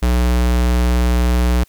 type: tone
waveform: square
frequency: 60.8 Hz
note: B1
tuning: 26 cents flat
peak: -13 dBFS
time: 0.02-1.64 s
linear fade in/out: 10 ms
effects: white hiss -55 dBFS RMS until 1.68 s